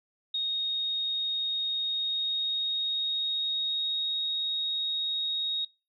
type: tone with pitch glide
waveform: sine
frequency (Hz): 3729 to 3757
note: A#7 to A#7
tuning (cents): 0 to +13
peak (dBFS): -27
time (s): 0.34-5.65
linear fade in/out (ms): 5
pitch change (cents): +13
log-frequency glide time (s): 1.81-4.18
effects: noise-tail reverb RT60 0.3 s tail -26 dB re dry